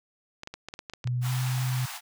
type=clicks; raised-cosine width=0.2 ms; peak=-21 dBFS; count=10; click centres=0.434 / 0.474 / 0.54 / 0.686 / 0.739 / 0.791 / 0.898 / 0.936 / 1.042 / 1.074 s
type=tone with pitch glide; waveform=sine; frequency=123.47 to 127.46 Hz; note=B2 to C3; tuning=0 to -45 cents; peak=-25 dBFS; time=1.05-1.86 s; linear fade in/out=10 ms; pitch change=+55 cents; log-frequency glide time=1.22-1.31 s
type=high-pass noise; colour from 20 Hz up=pink; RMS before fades=-38 dBFS; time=1.21-2.01 s; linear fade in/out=50 ms; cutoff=700 Hz; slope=96 dB/octave
effects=none